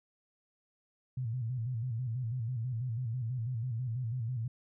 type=tone with vibrato; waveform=sine; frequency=120.1 Hz; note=B2; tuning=48 cents flat; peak=-32 dBFS; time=1.17-4.48 s; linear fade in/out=5 ms; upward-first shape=square; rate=6.1 Hz; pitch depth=110 cents each way; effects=none